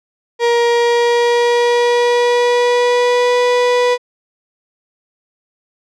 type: tone with pitch glide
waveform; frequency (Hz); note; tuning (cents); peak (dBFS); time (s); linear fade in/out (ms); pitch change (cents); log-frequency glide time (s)
35% pulse; 472.4 to 491.3; A#4 to B4; +23 to -9; -9; 0.39-3.98; 50; +68; 0.67-3.38
effects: low-pass 5000 Hz 12 dB/octave